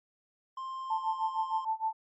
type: tone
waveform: triangle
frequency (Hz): 1053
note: C6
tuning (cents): +11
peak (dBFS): -34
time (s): 0.57-1.65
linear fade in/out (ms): 5
type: tone with tremolo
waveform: sine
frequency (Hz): 883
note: A5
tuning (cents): +6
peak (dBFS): -26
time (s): 0.9-1.93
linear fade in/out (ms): 5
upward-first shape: sine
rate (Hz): 6.5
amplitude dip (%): 95
effects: MP3 32 kbps